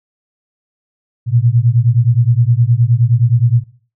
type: beating tone pair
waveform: sine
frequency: 114.4 / 124 Hz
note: A#2 / B2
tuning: -32 / +7 cents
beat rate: 9.6 Hz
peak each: -12 dBFS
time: 1.26-3.64 s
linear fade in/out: 50 ms
effects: noise-tail reverb RT60 0.4 s tail -17 dB re dry